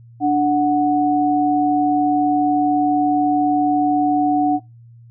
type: tone pair together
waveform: sine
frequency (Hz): 294.3 / 738.4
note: D4 / F#5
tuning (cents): +4 / -4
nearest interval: octave + major third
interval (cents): 1592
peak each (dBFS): -16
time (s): 0.2-4.6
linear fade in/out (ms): 50
effects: noise-tail reverb RT60 0.2 s tail -22 dB re dry + added 117 Hz sine -41 dBFS peak until 5.1 s